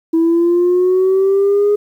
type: linear sweep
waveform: sine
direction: up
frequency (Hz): 325.1 to 415.7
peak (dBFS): -8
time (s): 0.13-1.76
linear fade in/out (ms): 10
effects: tanh soft clip ceiling -7 dBFS + 8-bit